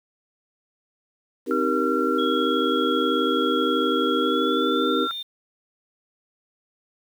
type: chord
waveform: sine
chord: C minor seventh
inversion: none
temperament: just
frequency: 261.6 / 314 / 392.4 / 470.9 Hz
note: C4 / Eb4 / G4 / Bb4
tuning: 0 / +16 / +2 / +18 cents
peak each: -26 dBFS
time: 1.46-5.08 s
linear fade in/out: 50 ms
type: tone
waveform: sine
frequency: 1366 Hz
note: F6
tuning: 39 cents flat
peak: -25 dBFS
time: 1.51-5.11 s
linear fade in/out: 0 ms
type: tone with pitch glide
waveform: sine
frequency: 3322 to 3623 Hz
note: G#7 to A7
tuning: 0 to +50 cents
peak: -29 dBFS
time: 2.18-5.23 s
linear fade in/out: 10 ms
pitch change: +150 cents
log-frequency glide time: 4.2-4.98 s
effects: 8-bit